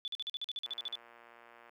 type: tone bursts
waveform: sine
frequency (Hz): 3473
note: A7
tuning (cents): -23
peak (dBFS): -35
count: 13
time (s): 0.05-0.954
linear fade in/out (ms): 0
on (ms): 28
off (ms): 45
type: click train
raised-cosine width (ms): 0.5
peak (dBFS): -40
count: 123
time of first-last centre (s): 0.66-1.694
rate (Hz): 118
effects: high-pass 400 Hz 12 dB/octave + 12-bit